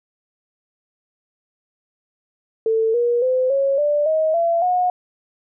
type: tone with pitch steps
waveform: sine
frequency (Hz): 446 / 478 / 512.3 / 549.1 / 588.5 / 630.7 / 676 / 724.5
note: A4 / A#4 / C5 / C#5 / D5 / D#5 / E5 / F#5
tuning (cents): +23 / +43 / -37 / -17 / +3 / +23 / +43 / -37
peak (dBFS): -15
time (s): 2.66-4.9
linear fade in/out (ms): 2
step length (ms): 280
effects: none